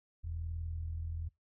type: tone with low-pass filter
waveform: sawtooth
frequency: 41 Hz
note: E1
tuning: 9 cents flat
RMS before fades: -39 dBFS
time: 0.23-1.29 s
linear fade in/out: 10 ms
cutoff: 86 Hz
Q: 6.5
effects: noise-tail reverb RT60 0.2 s tail -25 dB re dry